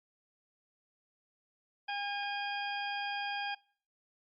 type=harmonic tone with a mistuned harmonic; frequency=810 Hz; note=G#5; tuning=43 cents flat; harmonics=1 / 2 / 3 / 4 / 6; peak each=-37 / -40 / -41 / -43 / -48 dBFS; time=1.88-3.55 s; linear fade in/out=10 ms; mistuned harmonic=3; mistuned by=+27 cents; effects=noise-tail reverb RT60 0.5 s tail -25 dB re dry + Opus 48 kbps